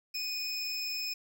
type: tone pair together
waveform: square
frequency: 2476 / 5246 Hz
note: D#7 / E8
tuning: -9 / -9 cents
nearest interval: octave + minor second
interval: 1300 cents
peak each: -39 / -35 dBFS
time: 0.14-1.14 s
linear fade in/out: 10 ms
effects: none